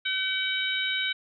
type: harmonic tone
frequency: 761 Hz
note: F#5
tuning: 48 cents sharp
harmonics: 2 / 3 / 4 / 5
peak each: -31 / -31 / -31 / -31 dBFS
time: 0.05-1.13 s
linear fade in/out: 10 ms
effects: none